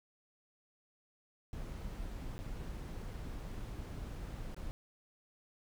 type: noise with dropouts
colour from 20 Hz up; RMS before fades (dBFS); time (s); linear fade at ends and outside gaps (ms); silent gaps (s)
brown; -43; 1.53-4.71; 0; 2.38-2.39 / 3.136-3.14 / 4.545-4.565
effects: none